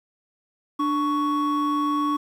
triangle tone pair together, 295.4 / 1114.5 Hz, D4 / C#6, +10 / +9 cents, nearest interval octave + major seventh, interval 2299 cents, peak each -21 dBFS, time 0.79-2.17 s, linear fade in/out 10 ms, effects tanh soft clip ceiling -12 dBFS + 9-bit

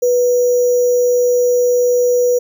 sine tone with sample-and-hold, 490.7 Hz, B4, 11 cents flat, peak -10 dBFS, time 0.02-2.39 s, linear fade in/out 10 ms, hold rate 6300 Hz, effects none

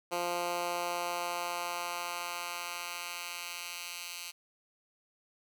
10% pulse tone with high-pass filter sweep, 174.61 Hz, F3, in tune, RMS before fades -37 dBFS, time 0.11-4.32 s, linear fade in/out 20 ms, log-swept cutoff 420 to 3100 Hz, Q 0.89, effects none

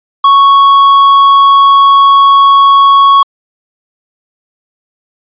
triangle tone with tanh clipping, 1108.7 Hz, C#6, in tune, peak -3 dBFS, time 0.24-3.23 s, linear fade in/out 5 ms, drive 11 dB, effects resampled to 8000 Hz

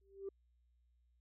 sine tone with exponential growth, 392 Hz, G4, in tune, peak -37 dBFS, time 0.01-0.29 s, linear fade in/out 5 ms, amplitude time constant 59 ms, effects tanh soft clip ceiling -36 dBFS + added 60 Hz sine -70 dBFS peak until 1.2 s

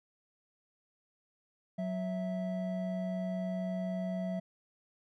triangle tone pair together, 184.5 / 657.5 Hz, F#3 / E5, -5 / -5 cents, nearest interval octave + minor seventh, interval 2200 cents, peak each -32 / -36 dBFS, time 1.78-4.4 s, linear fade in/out 10 ms, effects none

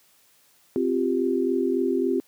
sine chord, C suspended fourth, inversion none, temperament just, 261.6 / 348.8 / 392.4 Hz, C4 / F4 / G4, 0 / -2 / +2 cents, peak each -25 dBFS, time 0.76-2.2 s, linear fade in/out 0 ms, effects white hiss -60 dBFS RMS until 2.27 s + high-pass 100 Hz 12 dB/octave

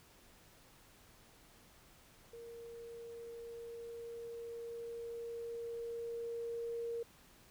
sine tone with level ramp, 466.2 Hz, A#4, in tune, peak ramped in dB -48 to -37 dBFS, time 2.33-7.03 s, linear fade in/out 5 ms, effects pink hiss -63 dBFS RMS until 7.5 s

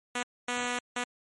5% pulse tone bursts at uneven times, 245.1 Hz, B3, 13 cents flat, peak -18 dBFS, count 3, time 0.15-0.23 / 0.48-0.79 / 0.96-1.04 s, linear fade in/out 5 ms, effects MP3 48 kbps

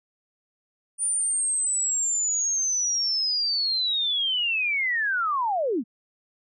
sine linear sweep, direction down, 9380 to 196 Hz, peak -22 dBFS, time 0.98-5.84 s, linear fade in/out 50 ms, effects none

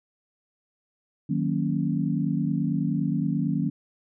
sine chord, D# minor seventh, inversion none, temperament equal, 155.56 / 185 / 233.1 / 277.2 Hz, D#3 / F#3 / A#3 / C#4, 0 / 0 / 0 / 0 cents, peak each -27 / -28 / -29 / -29 dBFS, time 1.29-3.7 s, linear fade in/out 10 ms, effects none

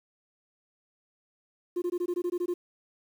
sine tone bursts, 353 Hz, F4, 19 cents sharp, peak -24 dBFS, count 10, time 1.76-2.54 s, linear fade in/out 10 ms, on 60 ms, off 20 ms, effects tanh soft clip ceiling -25 dBFS + 9-bit

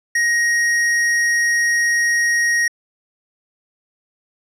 square tone, 1879 Hz, A#6, 13 cents sharp, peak -15 dBFS, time 0.15-2.68 s, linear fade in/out 5 ms, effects low-pass 9000 Hz 12 dB/octave

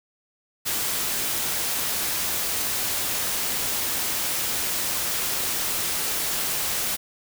white noise, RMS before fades -26 dBFS, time 0.65-6.97 s, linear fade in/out 20 ms, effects none

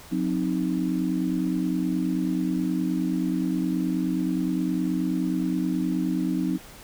sine chord, C diminished, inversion second, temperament equal with one note detuned, 181.29 / 261.6 / 311.1 Hz, Gb3 / C4 / Eb4, -35 / 0 / 0 cents, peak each -27 dBFS, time 0.11-6.58 s, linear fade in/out 20 ms, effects pink hiss -46 dBFS RMS until 6.83 s

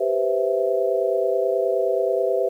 sine chord, C major seventh, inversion second, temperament equal, 392 / 493.9 / 523.3 / 659.3 Hz, G4 / B4 / C5 / E5, 0 / 0 / 0 / 0 cents, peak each -24 dBFS, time 0-2.49 s, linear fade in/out 10 ms, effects 9-bit

